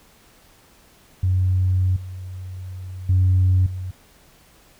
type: tone with level steps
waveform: sine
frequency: 92.5 Hz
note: F#2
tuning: in tune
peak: -15 / -30 / -12 / -26 dBFS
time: 1.23-3.91 s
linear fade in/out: 5 ms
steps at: 1.96 / 3.09 / 3.66 s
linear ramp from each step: 5 ms
effects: tanh soft clip ceiling -10 dBFS + pink hiss -53 dBFS RMS until 4.79 s